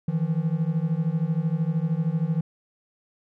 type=beating tone pair; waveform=triangle; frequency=155.56 / 168.56 Hz; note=D#3 / E3; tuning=0 / +39 cents; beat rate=13 Hz; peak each=-23 / -23 dBFS; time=0.08-2.41 s; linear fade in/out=5 ms; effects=none